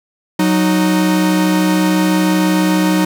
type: tone pair together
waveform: 45% pulse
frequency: 184.63 / 310 Hz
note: F#3 / D#4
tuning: -3 / -6 cents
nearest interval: major sixth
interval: 897 cents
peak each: -14 dBFS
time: 0.39-3.05 s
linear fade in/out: 5 ms
effects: none